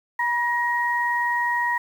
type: tone pair together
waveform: sine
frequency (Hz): 965.6 / 1885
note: B5 / A#6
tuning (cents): -39 / +19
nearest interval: octave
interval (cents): 1158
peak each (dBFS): -23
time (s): 0.19-1.78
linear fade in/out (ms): 5
effects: 8-bit

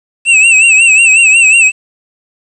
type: tone with vibrato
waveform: square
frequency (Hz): 2646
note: E7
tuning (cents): +6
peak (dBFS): -4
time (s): 0.25-1.72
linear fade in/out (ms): 50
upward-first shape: sine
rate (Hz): 5.5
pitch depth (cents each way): 81
effects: resampled to 22050 Hz + 7-bit

